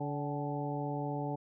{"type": "harmonic tone with a mistuned harmonic", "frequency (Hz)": 144, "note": "D3", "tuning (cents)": -34, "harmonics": [1, 2, 3, 4, 5, 6], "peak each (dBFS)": [-37, -39, -42, -43, -42, -42], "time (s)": [0, 1.36], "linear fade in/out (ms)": 10, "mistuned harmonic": 5, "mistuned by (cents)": 74, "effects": []}